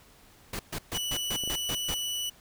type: noise bursts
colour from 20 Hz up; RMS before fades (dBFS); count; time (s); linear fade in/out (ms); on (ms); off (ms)
pink; -34; 8; 0.53-1.944; 5; 63; 130
type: tone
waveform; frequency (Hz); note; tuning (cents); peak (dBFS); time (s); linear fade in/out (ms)
sawtooth; 2959; F#7; -1; -27; 0.94-2.3; 10
type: clicks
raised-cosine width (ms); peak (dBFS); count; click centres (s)
2; -26; 2; 1.437 / 1.476
effects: pink hiss -57 dBFS RMS until 2.4 s